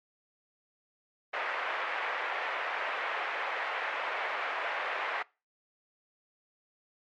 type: band-pass noise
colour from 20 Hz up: white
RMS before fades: -34 dBFS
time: 1.33-5.23 s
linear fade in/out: 10 ms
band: 510 to 2200 Hz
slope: 24 dB/octave
effects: noise-tail reverb RT60 0.3 s tail -24 dB re dry + MP3 64 kbps